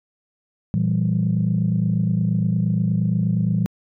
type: chord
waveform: sine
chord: E diminished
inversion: second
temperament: equal with one note detuned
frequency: 116.54 / 167.5 / 196 Hz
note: Bb2 / E3 / G3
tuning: 0 / +28 / 0 cents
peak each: -21 / -20 / -22 dBFS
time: 0.74-3.66 s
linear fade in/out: 0 ms
effects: tanh soft clip ceiling -10 dBFS